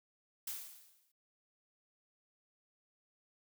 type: noise with exponential decay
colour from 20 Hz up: blue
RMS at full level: -39 dBFS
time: 0.47-1.12 s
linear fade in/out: 5 ms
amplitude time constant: 140 ms
effects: none